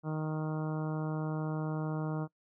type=harmonic tone; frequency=155.56 Hz; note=D#3; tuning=in tune; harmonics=1 / 2 / 3 / 4 / 5 / 6 / 7 / 8 / 9; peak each=-33 / -39 / -43 / -45 / -47 / -49 / -50 / -51 / -52 dBFS; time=0.03-2.28 s; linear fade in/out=50 ms; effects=noise-tail reverb RT60 0.1 s tail -22 dB re dry